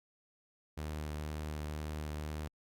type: tone with vibrato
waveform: sawtooth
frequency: 76 Hz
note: D#2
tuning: 40 cents flat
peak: -34 dBFS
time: 0.77-2.48 s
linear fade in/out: 10 ms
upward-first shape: triangle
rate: 2 Hz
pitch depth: 16 cents each way
effects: Opus 48 kbps